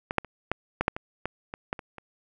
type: clicks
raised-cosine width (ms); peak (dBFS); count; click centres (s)
0.5; -14 / -6 / -28 / -10 / -9 / -6 / -18 / -14 / -20 / -13 / -23 / -26; 12; 0.109 / 0.183 / 0.247 / 0.516 / 0.81 / 0.881 / 0.965 / 1.256 / 1.539 / 1.729 / 1.792 / 1.983
effects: none